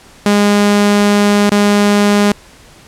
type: tone with dropouts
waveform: sawtooth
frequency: 205 Hz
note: G#3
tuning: 22 cents flat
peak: -4 dBFS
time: 0.26-2.32 s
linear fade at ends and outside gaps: 2 ms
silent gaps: 1.495-1.517 s
effects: pink hiss -41 dBFS RMS until 2.87 s + low-pass 10000 Hz 12 dB/octave